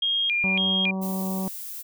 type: tone with vibrato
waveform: sine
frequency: 2794 Hz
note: F7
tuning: in tune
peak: -21 dBFS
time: 0.02-0.91 s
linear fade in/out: 5 ms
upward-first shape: square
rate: 1.8 Hz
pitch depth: 260 cents each way
type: harmonic tone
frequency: 190 Hz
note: F#3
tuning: 46 cents sharp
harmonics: 1 / 2 / 3 / 4 / 5 / 6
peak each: -26 / -38 / -38 / -40 / -41 / -47 dBFS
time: 0.44-1.48 s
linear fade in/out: 0 ms
type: noise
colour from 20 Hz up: violet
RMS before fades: -36 dBFS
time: 1.01-1.83 s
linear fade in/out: 20 ms
effects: none